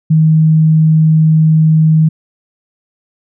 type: tone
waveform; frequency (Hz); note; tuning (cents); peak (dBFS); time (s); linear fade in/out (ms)
sine; 157.8; D#3; +25; -5; 0.1-2.09; 10
effects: none